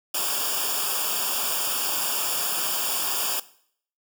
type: noise with comb filter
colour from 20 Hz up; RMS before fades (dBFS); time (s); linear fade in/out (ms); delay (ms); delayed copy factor
white; -26; 0.14-3.4; 5; 0.49; -0.95
effects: noise-tail reverb RT60 0.6 s tail -18 dB re dry